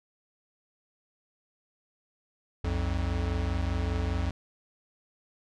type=tone pair together; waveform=square; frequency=61.74 / 86.74 Hz; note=B1 / F2; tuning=0 / -11 cents; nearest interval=tritone; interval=589 cents; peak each=-31 / -30 dBFS; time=2.64-4.31 s; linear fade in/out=5 ms; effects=low-pass 5000 Hz 12 dB/octave